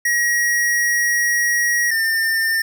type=tone pair in turn; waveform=square; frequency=1900 / 1802.7 Hz; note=A#6 / A6; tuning=+33 / +42 cents; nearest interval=minor second; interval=91 cents; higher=first; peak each=-16 / -17 dBFS; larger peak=first; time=0.05-1.91 / 1.91-2.62 s; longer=first; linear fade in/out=5 ms; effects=none